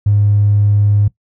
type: tone with tanh clipping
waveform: triangle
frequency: 102.9 Hz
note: G#2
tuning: 16 cents flat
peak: -8 dBFS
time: 0.06-1.08 s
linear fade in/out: 5 ms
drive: 1 dB
effects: noise-tail reverb RT60 0.1 s tail -18 dB re dry